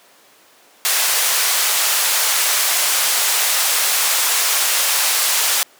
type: band-pass noise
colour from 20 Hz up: white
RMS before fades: -17 dBFS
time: 0.85-5.63 s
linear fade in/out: 0 ms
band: 620 to 13000 Hz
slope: 12 dB/octave
effects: pink hiss -49 dBFS RMS until 5.79 s + high-pass 400 Hz 12 dB/octave